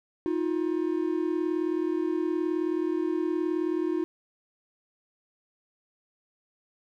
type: tone pair together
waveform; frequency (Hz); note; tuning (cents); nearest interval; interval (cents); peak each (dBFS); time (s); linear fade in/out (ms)
triangle; 316.6 / 355.6; D#4 / F4; +30 / +31; major second; 201; -26; 0.26-4.04; 0
effects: none